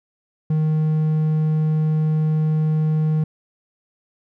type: tone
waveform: triangle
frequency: 155.56 Hz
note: D#3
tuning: in tune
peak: -14 dBFS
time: 0.5-3.24 s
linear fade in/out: 5 ms
effects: none